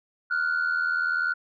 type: tone pair together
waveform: sine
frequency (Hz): 1404.7 / 1485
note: F6 / F#6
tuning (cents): +10 / +6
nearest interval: minor second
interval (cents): 96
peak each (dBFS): -24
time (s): 0.3-1.34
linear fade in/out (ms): 20
effects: tanh soft clip ceiling -19 dBFS